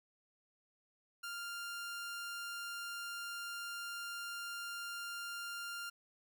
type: tone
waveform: sawtooth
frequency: 1396.9 Hz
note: F6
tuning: in tune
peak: -38 dBFS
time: 1.23-5.9 s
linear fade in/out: 10 ms
effects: none